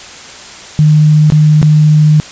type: tone with dropouts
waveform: sine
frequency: 152.4 Hz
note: D#3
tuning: 36 cents flat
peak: -3 dBFS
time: 0.79-2.2 s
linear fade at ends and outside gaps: 0 ms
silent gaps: 1.301-1.322 / 1.617-1.628 s
effects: white hiss -30 dBFS RMS until 2.31 s + resampled to 16000 Hz